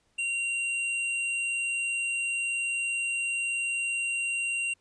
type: tone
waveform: square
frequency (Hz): 2761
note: F7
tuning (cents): -20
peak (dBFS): -28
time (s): 0.18-4.74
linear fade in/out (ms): 10
effects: pink hiss -70 dBFS RMS until 4.8 s + resampled to 22050 Hz